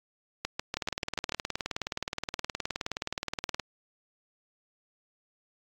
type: two click trains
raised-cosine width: 0.2 ms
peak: -14 / -13 dBFS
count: 55 / 7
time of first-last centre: 0.77-3.597 / 0.45-1.322 s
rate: 19.1 / 6.88 Hz
effects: AAC 64 kbps